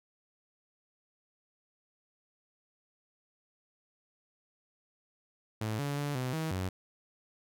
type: tone with pitch steps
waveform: sawtooth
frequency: 109 / 142.8 / 144.6 / 127.5 / 159.6 / 93.1 Hz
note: A2 / D3 / D3 / C3 / D#3 / F#2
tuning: -16 / -48 / -27 / -44 / +44 / +11 cents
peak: -28 dBFS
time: 5.61-6.69 s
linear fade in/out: 5 ms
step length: 180 ms
effects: none